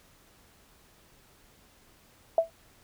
sine tone with exponential decay, 659.3 Hz, E5, in tune, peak -15 dBFS, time 2.38-2.5 s, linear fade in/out 2 ms, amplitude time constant 24 ms, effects pink hiss -60 dBFS RMS until 2.83 s

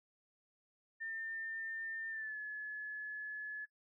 sine tone with pitch glide, 1802 to 1709.7 Hz, A6 to G#6, +41 to +50 cents, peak -40 dBFS, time 1-3.66 s, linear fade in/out 20 ms, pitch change -91 cents, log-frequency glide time 2.09-2.38 s, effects noise-tail reverb RT60 0.1 s tail -24 dB re dry

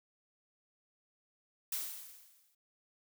blue noise with exponential decay, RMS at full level -35 dBFS, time 1.72-2.55 s, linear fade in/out 5 ms, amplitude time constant 180 ms, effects none

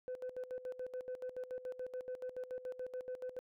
sine tone with tremolo, 506 Hz, B4, 42 cents sharp, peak -37 dBFS, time 0.08-3.39 s, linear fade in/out 0 ms, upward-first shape square, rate 7 Hz, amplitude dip 80%, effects tanh soft clip ceiling -37 dBFS

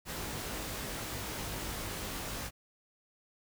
pink noise with comb filter, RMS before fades -39 dBFS, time 0.05-2.51 s, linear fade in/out 50 ms, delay 19 ms, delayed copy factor +0.55, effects none

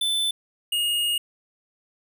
square tone pair in turn, 3520 / 2859 Hz, A7 / F7, 0 / +40 cents, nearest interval major third, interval 360 cents, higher first, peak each -22 dBFS, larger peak neither, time 0.01-0.31 / 0.72-1.18 s, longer second, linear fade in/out 5 ms, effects none

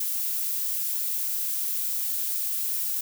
violet noise, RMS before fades -28 dBFS, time 0-3.01 s, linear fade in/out 5 ms, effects none

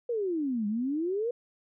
sine exponential two-way sweep, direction down then up, 493.9 to 201.8 to 493.9 Hz, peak -27 dBFS, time 0.09-1.31 s, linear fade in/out 5 ms, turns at 0.67 s, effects none

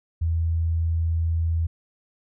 sine tone, 82.41 Hz, E2, in tune, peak -20 dBFS, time 0.21-1.67 s, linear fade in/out 10 ms, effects none

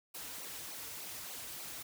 white noise with flanger, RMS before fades -45 dBFS, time 0.14-1.83 s, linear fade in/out 10 ms, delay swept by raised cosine 0.56 to 5.76 ms, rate 3.4 Hz, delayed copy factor -0.95, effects none

